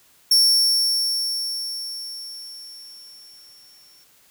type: tone with exponential decay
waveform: 40% pulse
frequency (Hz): 5460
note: F8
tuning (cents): -40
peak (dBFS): -11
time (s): 0.31-4.04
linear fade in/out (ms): 5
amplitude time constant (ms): 810
effects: white hiss -56 dBFS RMS until 4.3 s

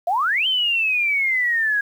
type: exponential two-way sweep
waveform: sine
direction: up then down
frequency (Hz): 657 to 3136 to 1635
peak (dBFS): -17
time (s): 0.07-1.81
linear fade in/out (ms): 5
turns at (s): 0.47
effects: 8-bit

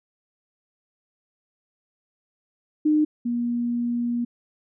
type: tone pair in turn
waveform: sine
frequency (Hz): 304.3 / 238.8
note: D#4 / A#3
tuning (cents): -38 / +42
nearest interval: major third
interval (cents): 420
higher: first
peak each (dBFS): -16 / -22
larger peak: first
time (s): 2.85-3.05 / 3.25-4.25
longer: second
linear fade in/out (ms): 10
effects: none

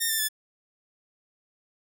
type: tone with pitch steps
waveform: 5% pulse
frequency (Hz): 1828 / 1781.1 / 1735.4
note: A#6 / A6 / A6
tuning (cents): -34 / +21 / -24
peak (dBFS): -14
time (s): 0-0.288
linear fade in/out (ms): 20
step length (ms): 96
effects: none

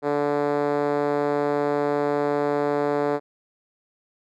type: tone with band-pass filter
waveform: 5% pulse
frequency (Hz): 145.3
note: D3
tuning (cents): -18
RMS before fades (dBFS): -23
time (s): 0.02-3.2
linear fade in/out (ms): 50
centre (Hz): 430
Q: 1.7
effects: none

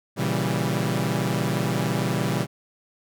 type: chord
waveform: sawtooth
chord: A# diminished seventh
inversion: none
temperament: equal with one note detuned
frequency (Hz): 118.58 / 138.59 / 164.81 / 196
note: A#2 / C#3 / E3 / G3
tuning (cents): +30 / 0 / 0 / 0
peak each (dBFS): -24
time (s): 0.16-2.47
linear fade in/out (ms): 50
effects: none

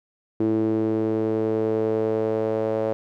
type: tone with band-pass filter sweep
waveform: sawtooth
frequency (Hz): 110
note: A2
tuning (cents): 0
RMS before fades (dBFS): -23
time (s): 0.4-2.93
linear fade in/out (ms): 0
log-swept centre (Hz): 340 to 530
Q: 4.2
effects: none

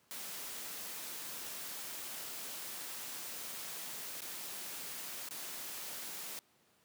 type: noise with dropouts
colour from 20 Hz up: white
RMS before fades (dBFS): -44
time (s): 0.11-6.39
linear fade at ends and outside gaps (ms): 0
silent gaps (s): 4.206-4.219 / 5.288-5.309
effects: pink hiss -70 dBFS RMS until 6.84 s + high-pass 150 Hz 12 dB/octave

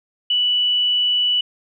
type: tone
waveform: sine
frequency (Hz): 2960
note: F#7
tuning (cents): 0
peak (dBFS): -15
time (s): 0.3-1.41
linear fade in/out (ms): 5
effects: none

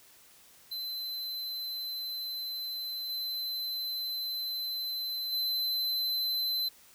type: tone with level steps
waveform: square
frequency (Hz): 4056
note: B7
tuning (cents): +45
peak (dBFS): -35 / -33 / -29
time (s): 0.71-6.69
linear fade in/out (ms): 10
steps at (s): 3.09 / 5.32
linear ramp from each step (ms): 10
effects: white hiss -58 dBFS RMS until 6.94 s

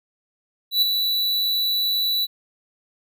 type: tone with ADSR envelope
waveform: square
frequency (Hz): 3951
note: B7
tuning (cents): 0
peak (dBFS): -14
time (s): 0.71-2.27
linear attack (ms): 110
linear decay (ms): 12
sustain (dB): -6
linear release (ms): 32
effects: none

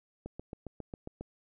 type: click train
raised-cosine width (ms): 2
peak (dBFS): -27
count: 8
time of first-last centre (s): 0.26-1.21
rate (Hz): 7.37
effects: none

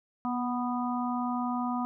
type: harmonic tone with a mistuned harmonic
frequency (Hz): 246.9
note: B3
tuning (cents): 0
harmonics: 1 / 3 / 4 / 5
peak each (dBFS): -30 / -35 / -36 / -37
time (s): 0.25-1.85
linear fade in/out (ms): 0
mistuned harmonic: 1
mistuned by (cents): -20
effects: none

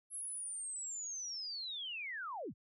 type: linear sweep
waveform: sine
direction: down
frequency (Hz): 11020 to 53.7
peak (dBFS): -40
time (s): 0.1-2.54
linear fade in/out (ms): 50
effects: none

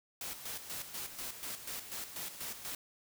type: noise with tremolo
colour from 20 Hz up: white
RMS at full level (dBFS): -41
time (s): 0.21-2.75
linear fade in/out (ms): 2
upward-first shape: square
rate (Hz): 4.1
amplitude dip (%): 60
effects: none

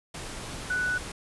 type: tone in noise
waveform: sine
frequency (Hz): 1483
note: F#6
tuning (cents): +4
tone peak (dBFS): -25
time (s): 0.7-0.98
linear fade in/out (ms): 5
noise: pink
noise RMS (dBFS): -38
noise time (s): 0.14-1.12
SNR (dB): +10
effects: resampled to 24000 Hz

